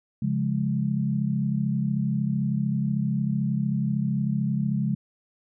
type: chord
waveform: sine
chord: Db major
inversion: none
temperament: equal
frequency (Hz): 138.59 / 174.61 / 207.7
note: Db3 / F3 / Ab3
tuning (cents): 0 / 0 / 0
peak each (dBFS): -26 / -29 / -26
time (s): 0.22-4.95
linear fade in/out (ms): 5
effects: none